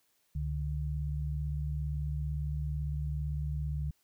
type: tone pair together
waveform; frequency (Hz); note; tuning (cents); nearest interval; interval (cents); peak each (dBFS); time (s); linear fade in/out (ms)
sine; 69.7 / 147.5; C#2 / D3; +10 / +8; octave + minor second; 1298; -33 / -35; 0.35-3.91; 5
effects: white hiss -73 dBFS RMS until 4.03 s